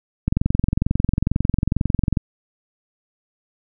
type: click train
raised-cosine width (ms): 5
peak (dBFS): -5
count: 43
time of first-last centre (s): 0.28-2.172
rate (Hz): 22.2
effects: none